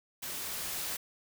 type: noise with level ramp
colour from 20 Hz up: white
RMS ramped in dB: -39 to -36 dBFS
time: 0.22-0.97 s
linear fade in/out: 10 ms
effects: none